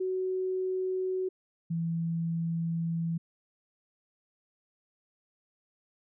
sine tone pair in turn, 373.1 / 166.2 Hz, F#4 / E3, +14 / +15 cents, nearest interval octave + major second, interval 1399 cents, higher first, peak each -28 dBFS, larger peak neither, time 0-1.29 / 1.7-3.18 s, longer second, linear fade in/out 10 ms, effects none

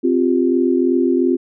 sine chord, C suspended fourth, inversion none, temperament equal, 261.6 / 349.2 / 392 Hz, C4 / F4 / G4, 0 / 0 / 0 cents, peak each -16 / -16 / -21 dBFS, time 0.03-1.37 s, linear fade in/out 20 ms, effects none

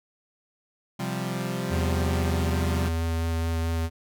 sawtooth chord, C suspended fourth, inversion none, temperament equal, 130.81 / 174.61 / 196 Hz, C3 / F3 / G3, 0 / 0 / 0 cents, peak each -28 dBFS, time 0.99-2.89 s, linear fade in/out 10 ms
square tone with vibrato, 82.41 Hz, E2, in tune, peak -25 dBFS, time 1.69-3.9 s, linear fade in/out 50 ms, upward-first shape sine, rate 4.6 Hz, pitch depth 11 cents each way
effects none

